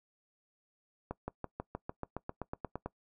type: accelerating click train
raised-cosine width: 1 ms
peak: -23 dBFS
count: 14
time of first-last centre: 1.11-2.86 s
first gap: 170 ms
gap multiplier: 0.96
effects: noise-tail reverb RT60 0.1 s tail -21 dB re dry